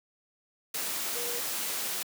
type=tone in noise; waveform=sine; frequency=479.5 Hz; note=A#4; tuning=49 cents sharp; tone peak=-38 dBFS; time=1.15-1.4 s; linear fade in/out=5 ms; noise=white; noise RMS=-33 dBFS; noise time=0.74-2.03 s; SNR=-8 dB; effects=high-pass 200 Hz 12 dB/octave